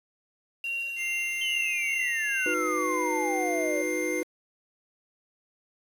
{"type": "tone with tremolo", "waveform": "sine", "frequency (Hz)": 2757, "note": "F7", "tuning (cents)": -23, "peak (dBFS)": -28, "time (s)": [0.64, 2.54], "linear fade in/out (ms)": 2, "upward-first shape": "sine", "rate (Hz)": 2.4, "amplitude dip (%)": 35}
{"type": "tone", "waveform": "square", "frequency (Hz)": 2100, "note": "C7", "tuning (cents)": 6, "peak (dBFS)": -32, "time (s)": [0.96, 4.24], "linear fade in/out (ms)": 50}
{"type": "exponential sweep", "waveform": "sine", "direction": "down", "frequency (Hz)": [3129, 558], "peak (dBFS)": -29, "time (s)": [1.41, 3.82], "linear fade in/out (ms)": 5}
{"type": "chord", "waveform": "triangle", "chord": "B major", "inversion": "first", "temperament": "equal with one note detuned", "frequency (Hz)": [311.1, 363.4, 493.9], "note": ["D#4", "F#4", "B4"], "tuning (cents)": [0, -31, 0], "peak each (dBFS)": -30, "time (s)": [2.46, 4.23], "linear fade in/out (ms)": 2}
{"effects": ["resampled to 32000 Hz", "8-bit"]}